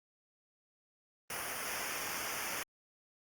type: noise with comb filter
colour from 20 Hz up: pink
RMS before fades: -39 dBFS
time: 1.3-2.63 s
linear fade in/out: 2 ms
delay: 0.25 ms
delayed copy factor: -0.95
effects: Opus 32 kbps